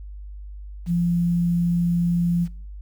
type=tone with quantisation; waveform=sine; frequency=172.7 Hz; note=F3; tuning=19 cents flat; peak=-18 dBFS; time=0.86-2.48 s; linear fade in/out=50 ms; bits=8; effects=noise-tail reverb RT60 0.4 s tail -21 dB re dry + added 50 Hz sine -34 dBFS peak until 2.81 s